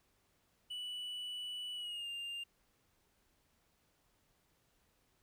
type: tone with pitch glide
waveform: triangle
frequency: 2960 to 2800 Hz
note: F#7 to F7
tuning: 0 to +4 cents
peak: -39 dBFS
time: 0.7-2.44 s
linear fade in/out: 10 ms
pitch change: -96 cents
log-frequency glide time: 1.74-2.08 s
effects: pink hiss -75 dBFS RMS until 5.22 s